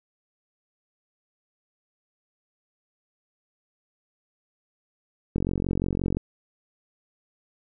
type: click train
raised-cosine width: 3 ms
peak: -13 dBFS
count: 38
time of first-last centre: 5.36-6.17 s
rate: 45.7 Hz
effects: none